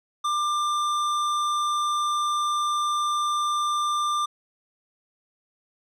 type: tone with hard clipping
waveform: triangle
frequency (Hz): 1191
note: D6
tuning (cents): +24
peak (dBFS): -24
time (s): 0.24-4.26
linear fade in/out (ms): 10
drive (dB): 16
effects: none

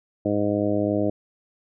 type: harmonic tone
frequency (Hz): 103.1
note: G#2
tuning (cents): -12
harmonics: 1 / 2 / 3 / 4 / 5 / 6 / 7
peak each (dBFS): -30 / -28 / -24 / -30 / -28 / -27 / -38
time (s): 0.25-1.1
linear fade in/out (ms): 5
effects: none

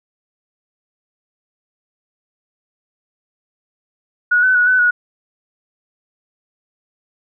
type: tone with pitch steps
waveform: sine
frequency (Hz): 1457 / 1512 / 1463 / 1506 / 1457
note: F#6 / F#6 / F#6 / F#6 / F#6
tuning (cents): -27 / +37 / -20 / +30 / -27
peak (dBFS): -10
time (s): 4.31-4.91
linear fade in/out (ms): 10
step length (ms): 120
effects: none

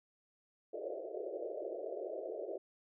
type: band-pass noise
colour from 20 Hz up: white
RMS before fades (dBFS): -42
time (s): 0.73-2.58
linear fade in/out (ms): 5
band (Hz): 340 to 660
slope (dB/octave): 96
effects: none

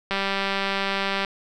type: click train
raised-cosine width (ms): 0.3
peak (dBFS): -9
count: 224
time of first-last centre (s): 0.11-1.248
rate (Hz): 196
effects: none

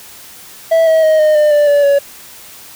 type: tone with pitch steps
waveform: triangle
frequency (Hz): 655 / 641.1 / 627.6 / 614.3 / 601.3 / 588.6 / 576.2 / 564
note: E5 / E5 / D#5 / D#5 / D5 / D5 / D5 / C#5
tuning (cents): -11 / -48 / +15 / -22 / +41 / +4 / -33 / +30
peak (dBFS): -5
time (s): 0.71-1.99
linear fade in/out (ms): 10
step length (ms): 160
effects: white hiss -36 dBFS RMS until 2.75 s

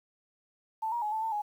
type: tone with pitch steps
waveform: sine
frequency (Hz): 883 / 948 / 844 / 877 / 894 / 834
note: A5 / A#5 / G#5 / A5 / A5 / G#5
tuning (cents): +6 / +29 / +28 / -6 / +27 / +7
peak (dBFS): -29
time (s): 0.82-1.42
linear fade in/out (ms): 10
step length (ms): 100
effects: 10-bit

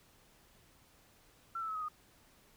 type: tone with pitch steps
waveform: sine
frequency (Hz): 1348 / 1318.7 / 1290.1 / 1262.1 / 1234.7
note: E6 / E6 / E6 / D#6 / D#6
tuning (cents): +38 / 0 / -38 / +24 / -14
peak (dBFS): -36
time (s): 1.55-1.885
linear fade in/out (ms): 5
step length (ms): 67
effects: pink hiss -65 dBFS RMS until 2.56 s

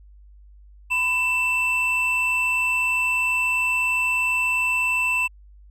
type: tone pair together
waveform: triangle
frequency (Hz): 1000 / 2663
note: B5 / E7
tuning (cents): +21 / +17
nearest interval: octave + perfect fourth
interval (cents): 1696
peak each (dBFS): -27 / -18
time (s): 0.9-5.28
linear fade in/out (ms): 20
effects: added 50 Hz sine -45 dBFS peak until 5.7 s

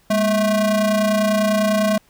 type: ring-modulated tone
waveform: square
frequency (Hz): 220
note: A3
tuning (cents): 0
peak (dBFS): -13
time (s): 0.1-1.98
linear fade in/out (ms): 5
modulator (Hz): 425
effects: pink hiss -57 dBFS RMS until 2.09 s

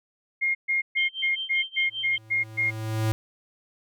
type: tone bursts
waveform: sine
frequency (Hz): 2135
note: C7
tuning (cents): +34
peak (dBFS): -21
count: 9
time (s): 0.41-2.71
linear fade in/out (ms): 20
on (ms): 140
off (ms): 130
type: tone with tremolo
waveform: sine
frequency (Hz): 3138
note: G7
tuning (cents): +1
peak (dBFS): -27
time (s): 0.97-2.18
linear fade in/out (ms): 2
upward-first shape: sine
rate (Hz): 5.1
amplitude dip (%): 95
type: tone with exponential growth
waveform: square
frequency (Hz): 110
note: A2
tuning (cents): 0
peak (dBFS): -21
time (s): 1.87-3.12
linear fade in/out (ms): 0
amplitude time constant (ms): 270
effects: none

